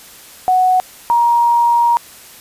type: tone pair in turn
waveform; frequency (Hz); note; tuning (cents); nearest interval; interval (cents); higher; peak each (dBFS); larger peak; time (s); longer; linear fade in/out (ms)
sine; 740 / 943.9; F#5 / A#5; 0 / +21; major third; 421; second; -9; neither; 0.48-0.8 / 1.1-1.97; second; 0
effects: white hiss -39 dBFS RMS until 2.4 s + resampled to 32000 Hz